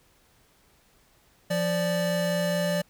square tone pair together, 173.79 / 586 Hz, F3 / D5, -8 / -4 cents, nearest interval octave + major sixth, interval 2104 cents, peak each -28 / -27 dBFS, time 1.5-2.82 s, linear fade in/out 10 ms, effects pink hiss -62 dBFS RMS until 2.89 s

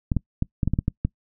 clicks, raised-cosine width 5 ms, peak -9 dBFS, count 9, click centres 0.118 / 0.167 / 0.424 / 0.632 / 0.676 / 0.736 / 0.789 / 0.881 / 1.05 s, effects noise-tail reverb RT60 0.1 s tail -24 dB re dry

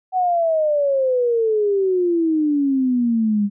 sine exponential sweep, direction down, 754 to 199.7 Hz, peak -15 dBFS, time 0.12-3.5 s, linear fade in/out 50 ms, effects none

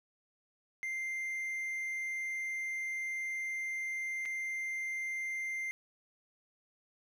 triangle tone with dropouts, 2093 Hz, C7, in tune, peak -33 dBFS, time 0.83-5.71 s, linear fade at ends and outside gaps 0 ms, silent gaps 4.254-4.258 s, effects none

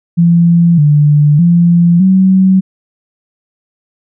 sine tone with pitch steps, 170.2 / 147.7 / 171.8 / 188.9 Hz, F3 / D3 / F3 / F#3, -44 / +10 / -28 / +36 cents, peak -4 dBFS, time 0.17-2.61 s, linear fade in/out 20 ms, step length 610 ms, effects none

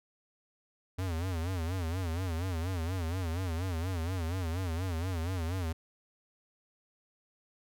square tone with vibrato, 87.31 Hz, F2, in tune, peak -32 dBFS, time 0.98-5.73 s, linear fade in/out 10 ms, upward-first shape sine, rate 4.2 Hz, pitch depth 150 cents each way, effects none

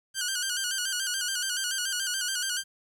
10% pulse tone with vibrato, 1514 Hz, F#6, 39 cents sharp, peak -19 dBFS, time 0.14-2.64 s, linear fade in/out 50 ms, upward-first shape square, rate 7 Hz, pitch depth 67 cents each way, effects 10-bit

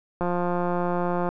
click train, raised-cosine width 1 ms, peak -13 dBFS, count 191, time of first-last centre 0.21-1.29 s, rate 176 Hz, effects none

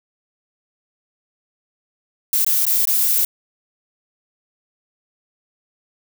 violet noise with dropouts, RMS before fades -17 dBFS, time 2.33-3.25 s, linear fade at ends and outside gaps 2 ms, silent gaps 2.447-2.464 / 2.653-2.666 / 2.854-2.873 s, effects none

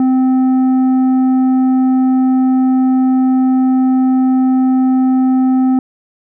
triangle tone with tanh clipping, 259 Hz, C4, 17 cents flat, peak -10 dBFS, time 0-5.79 s, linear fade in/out 2 ms, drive 11 dB, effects none

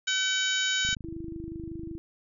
harmonic tone, 760 Hz, F#5, 46 cents sharp, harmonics 2 / 3 / 4 / 5 / 6 / 7 / 8 / 9, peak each -29 / -35 / -30 / -32 / -42 / -40 / -41 / -34 dBFS, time 0.07-0.95 s, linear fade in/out 10 ms
click train, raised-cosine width 5 ms, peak -28 dBFS, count 29, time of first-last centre 0.85-1.952 s, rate 25.4 Hz
sine tone, 329.6 Hz, E4, in tune, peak -37 dBFS, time 1.04-1.98 s, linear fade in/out 0 ms
effects none

